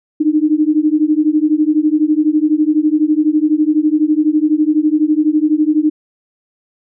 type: beating tone pair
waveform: sine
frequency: 300 / 312 Hz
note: D4 / D#4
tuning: +37 / +5 cents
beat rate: 12 Hz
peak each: -13 dBFS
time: 0.2-5.9 s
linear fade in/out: 10 ms
effects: none